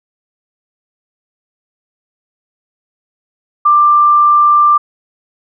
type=tone; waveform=sine; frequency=1184 Hz; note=D6; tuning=14 cents sharp; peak=-5 dBFS; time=3.65-4.78 s; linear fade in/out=10 ms; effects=none